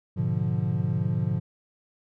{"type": "chord", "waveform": "triangle", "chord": "G# diminished seventh", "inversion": "none", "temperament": "equal with one note detuned", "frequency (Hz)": [104.73, 123.47, 146.83, 174.61], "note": ["G#2", "B2", "D3", "F3"], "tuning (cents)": [15, 0, 0, 0], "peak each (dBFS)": -27, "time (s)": [0.16, 1.4], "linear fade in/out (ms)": 20, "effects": []}